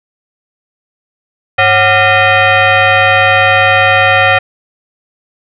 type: tone with frequency modulation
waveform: sine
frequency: 545 Hz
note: C#5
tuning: 29 cents flat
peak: -5 dBFS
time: 1.58-4.39 s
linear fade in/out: 10 ms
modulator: 645 Hz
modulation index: 3.4
effects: none